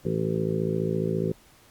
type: harmonic tone with a mistuned harmonic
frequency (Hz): 54.6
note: A1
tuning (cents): -13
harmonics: 2 / 3 / 4 / 5 / 6 / 7 / 8 / 9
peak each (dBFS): -34 / -28 / -33 / -40 / -37 / -29 / -33 / -35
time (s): 0.05-1.32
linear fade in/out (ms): 5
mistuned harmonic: 9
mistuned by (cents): +24
effects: pink hiss -56 dBFS RMS until 1.7 s + Opus 48 kbps